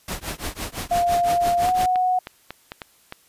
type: noise with tremolo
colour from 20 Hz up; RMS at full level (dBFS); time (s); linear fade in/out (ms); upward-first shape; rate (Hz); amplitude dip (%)
pink; -27; 0.08-1.86; 2; triangle; 5.9; 100
type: tone with pitch glide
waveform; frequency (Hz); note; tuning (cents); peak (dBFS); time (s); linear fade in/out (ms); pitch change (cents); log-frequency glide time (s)
sine; 698.5 to 735.3; F5 to F#5; 0 to -11; -17; 0.91-2.19; 5; +89; 1.62-1.69
type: clicks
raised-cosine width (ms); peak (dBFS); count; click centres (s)
0.3; -16; 7; 1.689 / 1.958 / 2.271 / 2.506 / 2.719 / 2.818 / 3.124
effects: white hiss -57 dBFS RMS until 3.28 s + resampled to 32000 Hz